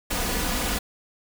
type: noise with comb filter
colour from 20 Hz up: pink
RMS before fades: -26 dBFS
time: 0.1-0.79 s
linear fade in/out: 10 ms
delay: 4.1 ms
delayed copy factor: +0.5
effects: none